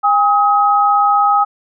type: tone pair together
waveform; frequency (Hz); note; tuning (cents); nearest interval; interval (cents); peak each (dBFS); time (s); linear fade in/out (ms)
sine; 811.6 / 1267; G#5 / D#6; -40 / +31; minor sixth; 771; -12; 0.03-1.45; 20
effects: none